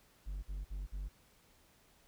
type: tone bursts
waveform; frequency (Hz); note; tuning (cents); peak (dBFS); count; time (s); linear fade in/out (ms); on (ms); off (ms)
triangle; 48.14; G1; -31; -36; 4; 0.26-1.09; 20; 170; 50
effects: pink hiss -67 dBFS RMS until 2.07 s